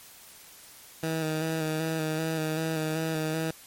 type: tone with vibrato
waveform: 15% pulse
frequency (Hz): 158.7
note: D#3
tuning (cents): +35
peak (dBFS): -21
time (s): 1.03-3.51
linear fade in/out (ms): 2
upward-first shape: square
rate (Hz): 2.6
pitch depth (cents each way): 24
effects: white hiss -50 dBFS RMS until 3.66 s + MP3 64 kbps